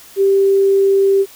sine tone, 392 Hz, G4, in tune, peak -9 dBFS, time 0.16-1.26 s, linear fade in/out 50 ms, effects white hiss -41 dBFS RMS until 1.35 s

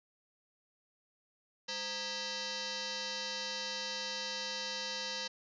sine tone with frequency modulation, 517 Hz, C5, 21 cents flat, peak -36 dBFS, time 1.68-5.28 s, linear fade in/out 10 ms, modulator 722 Hz, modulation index 7.4, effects resampled to 16000 Hz

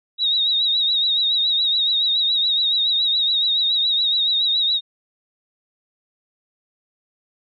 sine tone with vibrato, 3800 Hz, A#7, 33 cents sharp, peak -16 dBFS, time 0.18-4.81 s, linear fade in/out 50 ms, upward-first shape triangle, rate 7.1 Hz, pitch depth 76 cents each way, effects none

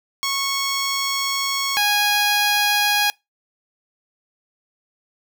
10% pulse tone pair in turn, 1102 / 825.6 Hz, C#6 / G#5, -11 / -10 cents, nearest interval perfect fourth, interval 499 cents, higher first, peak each -12 / -8 dBFS, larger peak second, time 0.23-1.77 / 1.77-3.1 s, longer first, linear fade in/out 0 ms, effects noise-tail reverb RT60 0.2 s tail -25 dB re dry

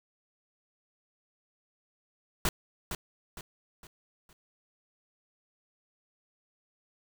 pink noise with echo, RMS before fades -27 dBFS, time 2.45-2.49 s, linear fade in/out 2 ms, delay 460 ms, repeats 4, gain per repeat -8 dB, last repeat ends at 4.33 s, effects none

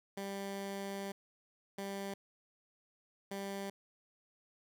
15% pulse tone bursts at uneven times, 197.3 Hz, G3, 11 cents sharp, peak -33 dBFS, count 3, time 0.17-1.12 / 1.78-2.14 / 3.31-3.7 s, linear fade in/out 5 ms, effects none

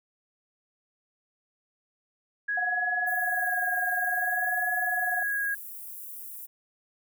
sine tone with vibrato, 1661.2 Hz, G#6, in tune, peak -26 dBFS, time 2.48-5.55 s, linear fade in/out 10 ms, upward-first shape sine, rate 0.55 Hz, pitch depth 25 cents each way
sine tone with tremolo, 725 Hz, F#5, 35 cents flat, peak -27 dBFS, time 2.57-5.23 s, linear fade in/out 5 ms, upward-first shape sine, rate 20 Hz, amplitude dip 90%
white high-pass noise, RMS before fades -41 dBFS, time 3.06-6.47 s, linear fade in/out 20 ms, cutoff 11000 Hz, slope 24 dB/octave
effects none

